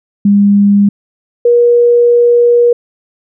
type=tone pair in turn; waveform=sine; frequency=202.2 / 478.3 Hz; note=G#3 / A#4; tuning=-46 / +44 cents; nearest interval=octave + minor third; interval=1490 cents; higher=second; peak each=-4 dBFS; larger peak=neither; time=0.25-0.89 / 1.45-2.73 s; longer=second; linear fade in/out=5 ms; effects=none